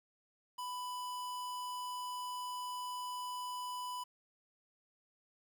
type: tone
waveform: square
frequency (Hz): 994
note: B5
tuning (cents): +11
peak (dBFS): -40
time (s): 0.58-4.04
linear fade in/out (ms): 10
effects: 11-bit